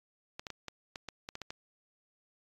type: clicks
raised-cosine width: 0.2 ms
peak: -23 dBFS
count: 10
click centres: 0.395 / 0.468 / 0.503 / 0.683 / 0.958 / 1.087 / 1.289 / 1.354 / 1.417 / 1.505 s
effects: AAC 32 kbps